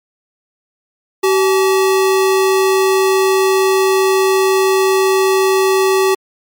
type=tone pair together; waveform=square; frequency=382.7 / 857 Hz; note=G4 / A5; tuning=-42 / -46 cents; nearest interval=octave + major second; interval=1396 cents; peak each=-11 / -21 dBFS; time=1.23-6.15 s; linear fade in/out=10 ms; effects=MP3 96 kbps